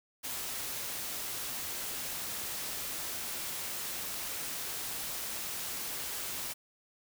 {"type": "noise", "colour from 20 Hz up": "white", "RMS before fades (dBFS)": -38, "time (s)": [0.23, 6.54], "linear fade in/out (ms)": 20, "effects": []}